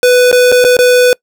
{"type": "tone with dropouts", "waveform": "square", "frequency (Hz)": 496.3, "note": "B4", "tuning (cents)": 8, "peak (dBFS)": -5, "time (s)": [0.03, 1.13], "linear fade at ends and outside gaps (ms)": 1, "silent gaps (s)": [[0.315, 0.327], [0.518, 0.523], [0.642, 0.648], [0.768, 0.789]], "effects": ["noise-tail reverb RT60 0.1 s tail -25 dB re dry"]}